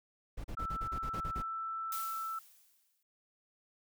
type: noise bursts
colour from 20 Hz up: brown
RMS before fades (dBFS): -40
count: 10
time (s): 0.37-1.424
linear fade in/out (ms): 10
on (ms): 73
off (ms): 36
type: tone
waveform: sine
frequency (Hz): 1326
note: E6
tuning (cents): +10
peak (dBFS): -36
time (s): 0.57-2.39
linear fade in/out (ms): 5
type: noise with exponential decay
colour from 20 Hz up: blue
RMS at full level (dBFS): -40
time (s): 1.92-3.03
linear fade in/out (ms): 2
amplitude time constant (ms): 240
effects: none